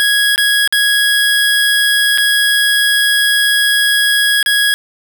25% pulse tone with dropouts, 1661.2 Hz, G#6, in tune, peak -6 dBFS, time 0-4.74 s, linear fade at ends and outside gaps 0 ms, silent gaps 0.36-0.379 / 0.676-0.725 / 2.176-2.182 / 4.428-4.461 s, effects none

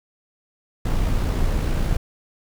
brown noise with amplitude modulation, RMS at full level -19 dBFS, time 0.85-1.97 s, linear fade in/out 5 ms, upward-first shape sine, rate 59.6 Hz, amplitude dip 35%, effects none

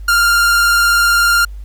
45% pulse tone with vibrato, 1398 Hz, F6, 1 cent sharp, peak -9 dBFS, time 0.08-1.45 s, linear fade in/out 5 ms, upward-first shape square, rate 20 Hz, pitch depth 19 cents each way, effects added 50 Hz sine -26 dBFS peak until 1.64 s + pink hiss -54 dBFS RMS until 1.64 s

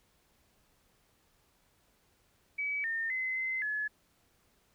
sine tone with pitch steps, 2283 / 1819 / 2046 / 2059 / 1707 Hz, D7 / A#6 / C7 / C7 / G#6, -50 / -43 / -39 / -28 / +47 cents, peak -31 dBFS, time 2.58-3.88 s, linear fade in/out 10 ms, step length 260 ms, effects pink hiss -70 dBFS RMS until 4.74 s

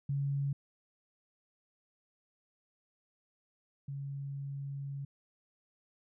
sine tone pair in turn, 140 / 139.32 Hz, C#3 / C#3, +18 / +9 cents, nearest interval unison, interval 9 cents, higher first, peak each -30 / -37 dBFS, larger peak first, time 0.09-0.53 / 3.88-5.05 s, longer second, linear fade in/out 5 ms, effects none

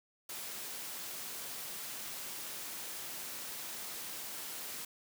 white high-pass noise, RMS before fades -43 dBFS, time 0.29-4.85 s, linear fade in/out 5 ms, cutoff 130 Hz, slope 12 dB/octave, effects none

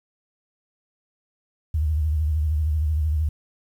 sine tone with vibrato, 76.8 Hz, D#2, 22 cents flat, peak -19 dBFS, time 1.74-3.29 s, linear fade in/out 5 ms, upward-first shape sine, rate 13 Hz, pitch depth 89 cents each way, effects 9-bit

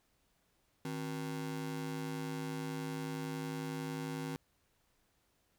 35% pulse ring-modulated tone, 211.2 Hz, G#3, 29 cents sharp, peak -33 dBFS, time 0.85-4.36 s, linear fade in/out 0 ms, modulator 55.5 Hz, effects pink hiss -75 dBFS RMS until 5.58 s

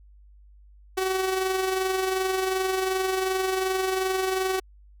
sawtooth tone with amplitude modulation, 377.6 Hz, F#4, 35 cents sharp, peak -18 dBFS, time 0.97-4.6 s, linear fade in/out 10 ms, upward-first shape sine, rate 22.7 Hz, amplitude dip 40%, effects added 50 Hz sine -49 dBFS peak until 5 s

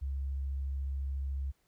sine tone with vibrato, 68.2 Hz, C#2, 28 cents flat, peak -32 dBFS, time 0.01-1.52 s, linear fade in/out 20 ms, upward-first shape square, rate 14 Hz, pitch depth 8 cents each way, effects pink hiss -74 dBFS RMS until 1.67 s

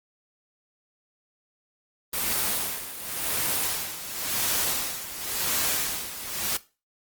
white noise with tremolo, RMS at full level -25 dBFS, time 2.13-6.57 s, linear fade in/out 5 ms, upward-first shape sine, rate 0.93 Hz, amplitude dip 75%, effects noise-tail reverb RT60 0.3 s tail -18 dB re dry + Opus 24 kbps

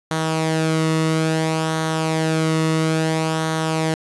sawtooth tone with flanger, 159.5 Hz, D#3, 43 cents sharp, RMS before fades -20 dBFS, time 0.11-3.94 s, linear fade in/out 0 ms, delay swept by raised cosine 0.39 to 1.27 ms, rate 0.59 Hz, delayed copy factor -0.5, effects resampled to 24000 Hz

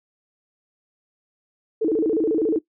sine tone with vibrato, 376.8 Hz, F#4, 32 cents sharp, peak -17 dBFS, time 1.81-2.59 s, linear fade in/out 10 ms, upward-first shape square, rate 14 Hz, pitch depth 280 cents each way, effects noise-tail reverb RT60 0.1 s tail -18 dB re dry

